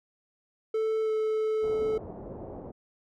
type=tone with pitch glide; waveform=triangle; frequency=440 to 435.4 Hz; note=A4 to A4; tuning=0 to -18 cents; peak=-23 dBFS; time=0.74-1.98 s; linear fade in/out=5 ms; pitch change=-18 cents; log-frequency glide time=1.02-1.11 s
type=low-pass noise; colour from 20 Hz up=white; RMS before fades=-41 dBFS; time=1.62-2.72 s; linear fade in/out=20 ms; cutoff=630 Hz; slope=24 dB/octave
effects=none